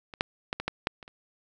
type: clicks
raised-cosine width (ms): 0.3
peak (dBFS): -25 / -8 / -13 / -16 / -12 / -9 / -28 / -30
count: 8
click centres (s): 0.138 / 0.209 / 0.529 / 0.6 / 0.68 / 0.871 / 1.028 / 1.079
effects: none